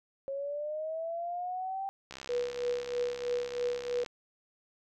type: linear sweep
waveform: sine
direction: up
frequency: 542 to 787 Hz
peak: -33 dBFS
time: 0.28-1.89 s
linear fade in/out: 0 ms
type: click train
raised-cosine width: 0.2 ms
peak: -25 dBFS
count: 131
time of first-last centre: 2.11-4.062 s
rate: 66.6 Hz
type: tone with tremolo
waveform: sine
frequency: 486.7 Hz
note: B4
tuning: 25 cents flat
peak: -27 dBFS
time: 2.29-4.04 s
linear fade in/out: 2 ms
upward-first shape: triangle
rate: 3.1 Hz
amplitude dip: 80%
effects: none